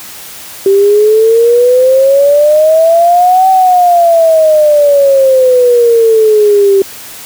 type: exponential two-way sweep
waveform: sine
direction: up then down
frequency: 387.2 to 764 to 387.2 Hz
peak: -3 dBFS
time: 0.66-6.82 s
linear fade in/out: 2 ms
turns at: 3.49 s
effects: white hiss -28 dBFS RMS until 7.25 s + high-pass 60 Hz 12 dB/octave